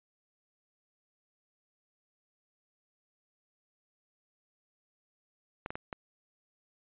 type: clicks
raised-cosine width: 0.5 ms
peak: -22 dBFS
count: 4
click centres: 5.661 / 5.705 / 5.755 / 5.928 s
effects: resampled to 8000 Hz